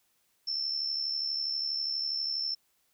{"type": "tone with amplitude modulation", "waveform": "sine", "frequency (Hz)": 5350, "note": "E8", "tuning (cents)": 25, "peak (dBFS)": -27, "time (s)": [0.47, 2.55], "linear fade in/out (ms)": 10, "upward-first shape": "sine", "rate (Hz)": 72.3, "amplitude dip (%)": 55, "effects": ["white hiss -72 dBFS RMS until 2.93 s"]}